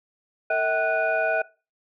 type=tone cluster; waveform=sine; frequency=452.6 / 644 / 764 / 1476 / 2460 Hz; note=A4 / E5 / G5 / F#6 / D#7; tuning=+49 / -41 / -45 / -5 / -20 cents; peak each=-31 / -23 / -29 / -25 / -31 dBFS; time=0.5-1.42 s; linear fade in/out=5 ms; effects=noise-tail reverb RT60 0.3 s tail -20 dB re dry + tanh soft clip ceiling -10 dBFS